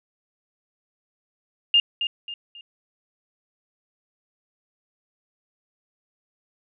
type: tone with echo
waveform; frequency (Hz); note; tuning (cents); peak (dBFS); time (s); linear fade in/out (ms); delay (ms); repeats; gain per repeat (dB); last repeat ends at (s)
sine; 2818; F7; +15; -13; 1.74-1.8; 2; 270; 3; -9; 2.61
effects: none